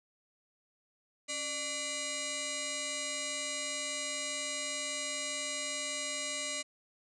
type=tone with frequency modulation; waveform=sine; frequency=2349 Hz; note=D7; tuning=in tune; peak=-34 dBFS; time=1.28-6.63 s; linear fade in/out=20 ms; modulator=875 Hz; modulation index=6.9; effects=none